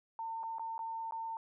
sine tone with dropouts, 904 Hz, A5, 47 cents sharp, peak -37 dBFS, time 0.19-1.37 s, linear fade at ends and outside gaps 1 ms, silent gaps 0.432-0.436 / 0.584-0.595 / 0.78-0.791 / 1.11-1.122 s, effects none

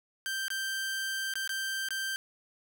sawtooth tone with dropouts, 1568 Hz, G6, in tune, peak -28 dBFS, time 0.26-2.16 s, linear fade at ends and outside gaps 0 ms, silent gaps 0.482-0.503 / 1.338-1.355 / 1.476-1.493 / 1.887-1.906 s, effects 9-bit

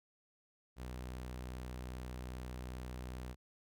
sawtooth tone, 62.5 Hz, B1, 21 cents sharp, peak -39 dBFS, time 0.76-3.36 s, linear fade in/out 50 ms, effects none

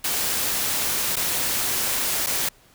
white noise with dropouts, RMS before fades -24 dBFS, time 0.04-2.49 s, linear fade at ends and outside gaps 5 ms, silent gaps 1.158-1.166 / 2.263-2.268 s, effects pink hiss -55 dBFS RMS until 2.74 s

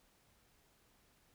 silence, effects pink hiss -71 dBFS RMS until 1.34 s

